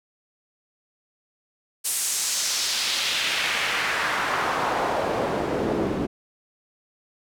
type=noise with band-pass filter sweep; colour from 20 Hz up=pink; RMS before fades=-25 dBFS; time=1.84-6.07 s; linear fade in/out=20 ms; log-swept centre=9800 to 280 Hz; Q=1.4; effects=none